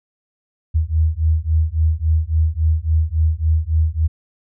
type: beating tone pair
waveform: sine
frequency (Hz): 77.78 / 81.38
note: D#2 / E2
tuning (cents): 0 / -22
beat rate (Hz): 3.6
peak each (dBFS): -17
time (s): 0.74-4.08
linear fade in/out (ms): 20
effects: none